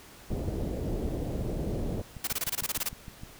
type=low-pass noise; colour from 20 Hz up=pink; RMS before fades=-32 dBFS; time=0.3-2.02 s; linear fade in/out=5 ms; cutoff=570 Hz; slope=24 dB/octave
type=click train; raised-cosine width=5 ms; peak=-29 dBFS; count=11; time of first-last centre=1.71-3.234 s; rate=6.56 Hz
type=noise bursts; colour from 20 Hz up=white; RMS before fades=-30 dBFS; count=12; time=2.24-2.889 s; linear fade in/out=5 ms; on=33 ms; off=23 ms
effects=pink hiss -51 dBFS RMS until 3.39 s